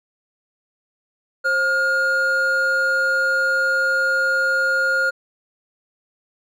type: tone pair together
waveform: triangle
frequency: 532 / 1420.3 Hz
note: C5 / F6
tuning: +29 / +29 cents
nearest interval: octave + perfect fourth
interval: 1700 cents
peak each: -23 / -15 dBFS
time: 1.44-5.11 s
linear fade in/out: 20 ms
effects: none